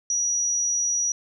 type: tone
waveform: sine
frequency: 5810 Hz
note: F#8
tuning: 32 cents flat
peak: -21 dBFS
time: 0.1-1.12 s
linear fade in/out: 2 ms
effects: none